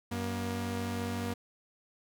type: tone pair together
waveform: sawtooth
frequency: 94.2 / 237.4 Hz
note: F#2 / A#3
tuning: +32 / +32 cents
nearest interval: octave + major third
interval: 1600 cents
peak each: -32 / -31 dBFS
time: 0.11-1.34 s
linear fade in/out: 10 ms
effects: none